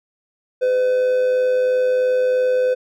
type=tone with amplitude modulation; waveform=triangle; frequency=506 Hz; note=B4; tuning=42 cents sharp; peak=-11 dBFS; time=0.61-2.75 s; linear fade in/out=20 ms; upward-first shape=sine; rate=103 Hz; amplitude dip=35%; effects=none